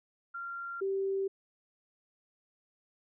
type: tone pair in turn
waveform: sine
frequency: 1383 / 389 Hz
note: F6 / G4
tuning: -17 / -13 cents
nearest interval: octave + minor seventh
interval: 2196 cents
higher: first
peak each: -37 / -29 dBFS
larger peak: second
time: 0.34-0.81 / 0.81-1.28 s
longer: neither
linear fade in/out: 10 ms
effects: none